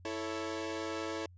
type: chord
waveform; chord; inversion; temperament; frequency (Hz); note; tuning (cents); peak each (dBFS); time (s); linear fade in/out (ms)
sawtooth; A major; second; equal; 329.6 / 440 / 554.4; E4 / A4 / C#5; 0 / 0 / 0; -35 / -37 / -38; 0.05-1.26; 2
effects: added 89 Hz sine -53 dBFS peak until 1.37 s + resampled to 16000 Hz